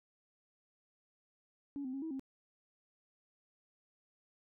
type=tone with pitch steps; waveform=sine; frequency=281.9 / 257.9 / 272.2 / 321.9 / 267.2 Hz; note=C#4 / C4 / C#4 / E4 / C4; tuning=+29 / -25 / -31 / -41 / +36 cents; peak=-37 dBFS; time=1.76-2.195 s; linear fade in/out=0 ms; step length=87 ms; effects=tanh soft clip ceiling -33 dBFS